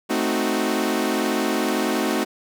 sawtooth chord, A diminished seventh, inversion none, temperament equal, 220 / 261.6 / 311.1 / 370 Hz, A3 / C4 / Eb4 / Gb4, 0 / 0 / 0 / 0 cents, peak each -22 dBFS, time 0.09-2.25 s, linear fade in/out 20 ms, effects none

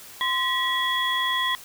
sine tone cluster, 1036 / 1934 / 3343 Hz, C6 / B6 / G#7, -17 / -37 / +11 cents, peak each -26 dBFS, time 0.21-1.55 s, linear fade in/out 0 ms, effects white hiss -44 dBFS RMS until 1.64 s

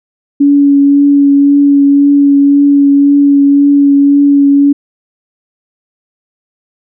sine tone with vibrato, 282.7 Hz, C#4, 34 cents sharp, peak -3 dBFS, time 0.4-4.73 s, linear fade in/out 10 ms, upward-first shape triangle, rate 1.9 Hz, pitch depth 15 cents each way, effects none

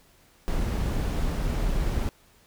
brown noise, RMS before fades -26 dBFS, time 0.48-2.09 s, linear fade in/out 0 ms, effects pink hiss -59 dBFS RMS until 2.46 s

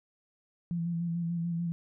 sine tone with vibrato, 169.7 Hz, F3, 49 cents flat, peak -29 dBFS, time 0.71-1.72 s, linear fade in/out 0 ms, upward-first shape square, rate 6.8 Hz, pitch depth 25 cents each way, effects none

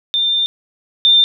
sine tone pair in turn, 3595 / 3595 Hz, A7 / A7, +36 / +36 cents, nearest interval unison, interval 0 cents, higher neither, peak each -13 / -7 dBFS, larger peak second, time 0.14-0.46 / 1.05-1.24 s, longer first, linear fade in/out 0 ms, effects none

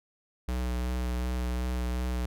square tone with vibrato, 61.74 Hz, B1, in tune, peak -29 dBFS, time 0.48-2.26 s, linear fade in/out 5 ms, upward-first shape sine, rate 2.7 Hz, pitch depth 19 cents each way, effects none

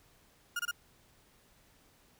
35% pulse tone bursts, 1422 Hz, F6, 31 cents sharp, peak -30 dBFS, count 3, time 0.56-0.712 s, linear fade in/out 5 ms, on 34 ms, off 25 ms, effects pink hiss -65 dBFS RMS until 2.19 s

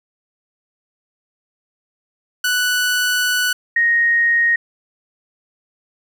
sawtooth / sine tone pair in turn, 1483 / 1868.5 Hz, F#6 / A#6, +4 / +4 cents, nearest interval major third, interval 400 cents, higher second, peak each -12 dBFS, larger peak neither, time 2.44-3.53 / 3.76-4.56 s, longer first, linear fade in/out 5 ms, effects 9-bit

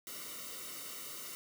white noise with comb filter, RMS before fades -45 dBFS, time 0.07-1.35 s, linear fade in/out 0 ms, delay 1.2 ms, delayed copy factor -0.85, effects none

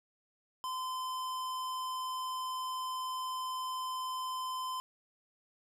sine tone with hard clipping, 1027 Hz, C6, 33 cents flat, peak -37 dBFS, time 0.64-4.8 s, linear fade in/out 0 ms, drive 18 dB, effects none

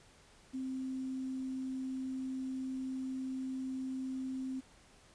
sine tone with quantisation, 261.6 Hz, C4, in tune, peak -36 dBFS, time 0.53-4.61 s, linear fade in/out 20 ms, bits 10, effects pink hiss -62 dBFS RMS until 5.14 s + resampled to 22050 Hz

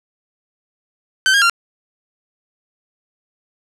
sawtooth tone with pitch steps, 1538 / 1622 / 1383 Hz, G6 / G#6 / F6, -33 / -41 / -17 cents, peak -7 dBFS, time 1.26-1.497 s, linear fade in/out 0 ms, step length 79 ms, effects low-pass 8000 Hz 12 dB/octave + 8-bit

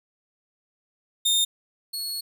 sawtooth tone pair in turn, 3646 / 4352 Hz, A#7 / C#8, -39 / -33 cents, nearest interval minor third, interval 306 cents, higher second, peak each -16 / -26 dBFS, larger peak first, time 1.25-1.45 / 1.93-2.21 s, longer second, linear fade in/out 10 ms, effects none

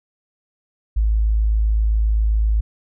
sine tone, 53.8 Hz, A1, 38 cents flat, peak -14 dBFS, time 0.96-2.61 s, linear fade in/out 10 ms, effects none

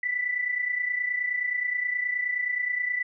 sine tone pair together, 1975.5 / 2005 Hz, B6 / B6, 0 / +26 cents, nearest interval unison, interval 26 cents, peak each -26 / -32 dBFS, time 0.03-3.03 s, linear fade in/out 5 ms, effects none

